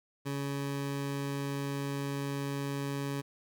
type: tone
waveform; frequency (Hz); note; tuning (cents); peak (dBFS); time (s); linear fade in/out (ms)
20% pulse; 140.1; C#3; +19; -28; 0.25-3.22; 20
effects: none